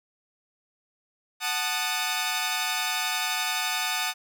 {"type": "chord", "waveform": "10% pulse", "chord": "D# diminished", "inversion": "first", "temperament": "equal with one note detuned", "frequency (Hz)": [740, 880, 1229.5], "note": ["F#5", "A5", "D#6"], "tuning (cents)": [0, 0, -21], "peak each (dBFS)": -22, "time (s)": [1.4, 4.14], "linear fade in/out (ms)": 50, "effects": []}